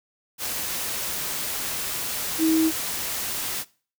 sine tone in noise, 320.5 Hz, E4, 49 cents flat, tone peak -17 dBFS, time 2.38-2.72 s, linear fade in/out 50 ms, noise white, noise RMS -29 dBFS, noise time 0.38-3.65 s, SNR +9 dB, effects noise-tail reverb RT60 0.4 s tail -21 dB re dry

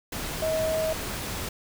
sine tone in noise, 636 Hz, D#5, 38 cents sharp, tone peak -24 dBFS, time 0.42-0.93 s, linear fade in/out 5 ms, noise pink, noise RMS -33 dBFS, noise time 0.12-1.49 s, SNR +6 dB, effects none

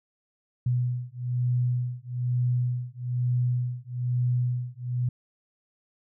sine beating tone pair, 123 / 124.1 Hz, B2 / B2, -7 / +9 cents, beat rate 1.1 Hz, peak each -27 dBFS, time 0.66-5.09 s, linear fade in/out 5 ms, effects none

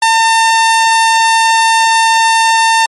sawtooth tone, 903 Hz, A5, 45 cents sharp, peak -3 dBFS, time 0.02-2.86 s, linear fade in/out 5 ms, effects MP3 48 kbps

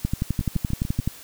two click trains, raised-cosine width 5 ms, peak -16 / -10 dBFS, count 5 / 13, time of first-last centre 0.41-0.998 / 0.05-1.076 s, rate 6.8 / 11.7 Hz, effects white hiss -44 dBFS RMS until 1.23 s

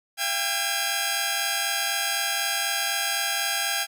10% pulse tone cluster, 681 / 795 / 1634 / 2566 Hz, F5 / G5 / G#6 / E7, -44 / +24 / -29 / -47 cents, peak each -24 / -20 / -19 / -25 dBFS, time 0.17-3.87 s, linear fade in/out 50 ms, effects none

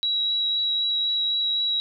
sine tone with vibrato, 3881 Hz, B7, 31 cents flat, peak -21 dBFS, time 0.03-1.8 s, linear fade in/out 0 ms, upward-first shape triangle, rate 3.9 Hz, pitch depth 10 cents each way, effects none

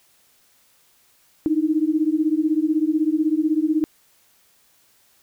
sine beating tone pair, 303.3 / 319.3 Hz, D#4 / D#4, -44 / +45 cents, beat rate 16 Hz, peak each -20 dBFS, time 1.46-3.84 s, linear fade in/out 0 ms, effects white hiss -59 dBFS RMS until 5.22 s

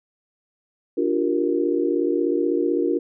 sine chord, G minor seventh, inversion second, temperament equal with one note detuned, 293.7 / 349.2 / 385.3 / 466.2 Hz, D4 / F4 / G4 / Bb4, 0 / 0 / -30 / 0 cents, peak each -24 / -22 / -27 / -25 dBFS, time 0.97-2.99 s, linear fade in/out 10 ms, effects none

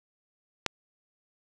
click, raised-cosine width 0.2 ms, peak -8 dBFS, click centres 0.663 s, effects none

